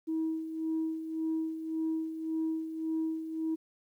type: tone with tremolo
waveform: sine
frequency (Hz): 320.4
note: E4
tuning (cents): -49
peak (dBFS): -27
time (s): 0.07-3.56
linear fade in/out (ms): 20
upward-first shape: sine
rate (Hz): 1.8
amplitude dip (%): 65
effects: tanh soft clip ceiling -25 dBFS + 11-bit